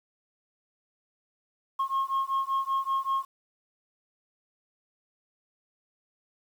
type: beating tone pair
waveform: sine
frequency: 1077 / 1082.2 Hz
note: C6 / C#6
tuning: +50 / -42 cents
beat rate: 5.2 Hz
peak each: -27 / -27 dBFS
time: 1.79-3.25 s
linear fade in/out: 10 ms
effects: tanh soft clip ceiling -22 dBFS + 9-bit